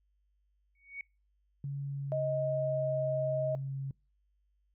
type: tone with exponential growth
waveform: sine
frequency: 2233 Hz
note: C#7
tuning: 12 cents sharp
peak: -35 dBFS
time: 0.75-1.01 s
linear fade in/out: 2 ms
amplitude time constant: 56 ms
type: tone with pitch glide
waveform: sine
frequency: 140.1 to 136.11 Hz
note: C#3 to C#3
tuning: +19 to -31 cents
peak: -34 dBFS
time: 1.64-3.91 s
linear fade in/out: 2 ms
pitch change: -50 cents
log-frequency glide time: 1.81-3.04 s
type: tone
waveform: sine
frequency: 628 Hz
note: D#5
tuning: 16 cents sharp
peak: -30 dBFS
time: 2.12-3.55 s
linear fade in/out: 0 ms
effects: noise-tail reverb RT60 0.3 s tail -25 dB re dry + added 50 Hz sine -70 dBFS peak until 4.74 s